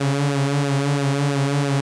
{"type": "tone with flanger", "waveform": "sawtooth", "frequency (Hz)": 140.6, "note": "C#3", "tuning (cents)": 25, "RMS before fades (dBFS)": -20, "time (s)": [0, 1.81], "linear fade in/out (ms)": 10, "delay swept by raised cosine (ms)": [0.92, 6.12], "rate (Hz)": 3, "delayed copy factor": -0.65, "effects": ["resampled to 22050 Hz", "9-bit"]}